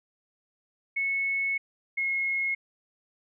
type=tone pair in turn; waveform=sine; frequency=2200 / 2165 Hz; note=C#7 / C#7; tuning=-14 / -41 cents; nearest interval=unison; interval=27 cents; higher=first; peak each=-25 dBFS; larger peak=neither; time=0.96-1.58 / 1.97-2.55 s; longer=first; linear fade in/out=10 ms; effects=none